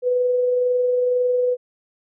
sine tone with amplitude modulation, 496.4 Hz, B4, 9 cents sharp, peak -15 dBFS, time 0.02-1.57 s, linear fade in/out 50 ms, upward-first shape sine, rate 22 Hz, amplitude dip 25%, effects none

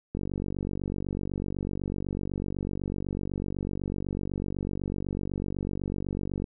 click train, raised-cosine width 3 ms, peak -19 dBFS, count 303, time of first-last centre 0.15-6.442 s, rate 48 Hz, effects none

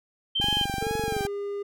sine tone, 3126 Hz, G7, 6 cents flat, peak -23 dBFS, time 0.35-0.65 s, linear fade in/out 10 ms
click train, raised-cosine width 3 ms, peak -19 dBFS, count 21, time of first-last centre 0.4-1.251 s, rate 23.5 Hz
sawtooth tone with vibrato, 810 Hz, G#5, 43 cents flat, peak -26 dBFS, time 0.41-1.27 s, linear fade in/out 5 ms, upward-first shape sine, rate 2.2 Hz, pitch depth 53 cents each way
triangle tone with pitch glide, 446.1 to 404.4 Hz, A4 to G#4, +24 to -46 cents, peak -27 dBFS, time 0.81-1.63 s, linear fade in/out 10 ms, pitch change -170 cents, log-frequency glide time 1.1-1.23 s
effects none

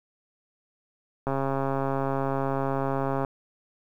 click train, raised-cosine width 1 ms, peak -14 dBFS, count 270, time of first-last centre 1.27-3.248 s, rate 136 Hz, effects 9-bit

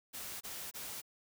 white noise bursts, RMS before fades -44 dBFS, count 3, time 0.13-1.018 s, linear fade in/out 20 ms, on 280 ms, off 24 ms, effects none

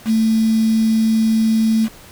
sine tone with quantisation, 221.8 Hz, A3, 14 cents sharp, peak -12 dBFS, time 0.05-1.89 s, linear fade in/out 50 ms, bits 5, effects pink hiss -42 dBFS RMS until 2.11 s

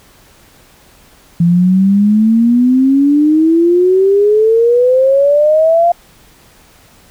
sine exponential sweep, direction up, 168.1 to 698.5 Hz, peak -6 dBFS, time 1.4-5.92 s, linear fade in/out 5 ms, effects pink hiss -45 dBFS RMS until 7.1 s

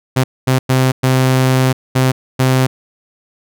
sawtooth tone bursts at uneven times, 130 Hz, C3, 11 cents flat, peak -6 dBFS, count 6, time 0.16-0.24 / 0.47-0.59 / 0.69-0.92 / 1.03-1.73 / 1.95-2.12 / 2.39-2.67 s, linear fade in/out 10 ms, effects none

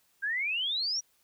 sine exponential sweep, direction up, 1568 to 5850 Hz, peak -28 dBFS, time 0.22-1.01 s, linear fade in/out 20 ms, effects white hiss -69 dBFS RMS until 1.23 s

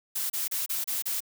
blue noise bursts, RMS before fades -30 dBFS, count 6, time 0.15-1.205 s, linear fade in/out 10 ms, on 150 ms, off 31 ms, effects none

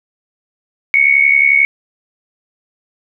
sine tone with amplitude modulation, 2217 Hz, C#7, in tune, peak -4 dBFS, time 0.94-1.65 s, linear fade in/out 0 ms, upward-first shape sine, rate 71.2 Hz, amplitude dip 75%, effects none

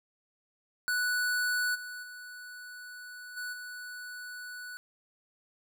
square tone with level steps, 1480 Hz, F#6, in tune, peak -28 / -40 / -44 / -36 / -41 dBFS, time 0.88-4.77 s, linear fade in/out 0 ms, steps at 1.74 / 2.02 / 3.36 / 3.52 s, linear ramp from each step 20 ms, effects none

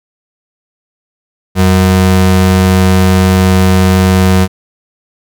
square ring-modulated tone, 138.59 Hz, C#3, in tune, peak -3 dBFS, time 1.55-4.48 s, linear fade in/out 50 ms, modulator 50.7 Hz, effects none

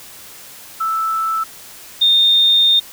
sine tone pair in turn, 1318.5 / 3648 Hz, E6 / A#7, 0 / -38 cents, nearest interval octave + tritone, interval 1762 cents, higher second, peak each -16 / -9 dBFS, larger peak second, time 0.8-1.44 / 2.01-2.8 s, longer second, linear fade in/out 10 ms, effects white hiss -38 dBFS RMS until 2.92 s

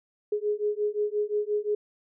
sine beating tone pair, 415.3 / 421 Hz, G#4 / G#4, 0 / +24 cents, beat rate 5.7 Hz, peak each -28 dBFS, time 0.32-1.75 s, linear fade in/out 5 ms, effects none

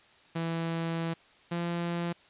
sawtooth tone pair in turn, 165.6 / 171.56 Hz, E3 / F3, +8 / -31 cents, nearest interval minor second, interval 61 cents, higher second, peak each -26 / -26 dBFS, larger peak neither, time 0.35-1.14 / 1.51-2.13 s, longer first, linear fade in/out 10 ms, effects white hiss -59 dBFS RMS until 2.29 s + resampled to 8000 Hz

